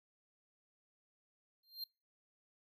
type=tone with exponential growth; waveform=square; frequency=4186 Hz; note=C8; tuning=in tune; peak=-38 dBFS; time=1.63-1.84 s; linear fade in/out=5 ms; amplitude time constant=45 ms; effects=noise-tail reverb RT60 0.3 s tail -25 dB re dry